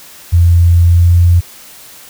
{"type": "tone with pitch glide", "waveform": "sine", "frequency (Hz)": [85.8, 86.85], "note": ["F2", "F2"], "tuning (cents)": [-30, -9], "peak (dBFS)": -4, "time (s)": [0.32, 1.41], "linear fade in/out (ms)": 20, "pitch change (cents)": 21, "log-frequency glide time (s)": [0.87, 1.12], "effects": ["white hiss -36 dBFS RMS until 2.09 s"]}